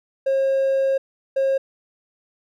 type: tone bursts at uneven times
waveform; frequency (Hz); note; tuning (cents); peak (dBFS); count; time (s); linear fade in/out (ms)
triangle; 539; C#5; -49; -14; 2; 0.26-0.98 / 1.36-1.58; 10
effects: tanh soft clip ceiling -11 dBFS